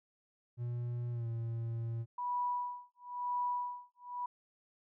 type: tone with pitch glide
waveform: triangle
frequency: 120.4 to 115.3 Hz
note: B2 to A#2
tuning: -44 to -19 cents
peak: -33 dBFS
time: 0.57-2.06 s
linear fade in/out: 50 ms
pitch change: -75 cents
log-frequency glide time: 1.11-1.27 s
type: tone with tremolo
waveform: sine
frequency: 980 Hz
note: B5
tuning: 14 cents flat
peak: -31 dBFS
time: 2.18-4.26 s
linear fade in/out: 5 ms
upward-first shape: sine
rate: 1 Hz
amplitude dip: 100%
effects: none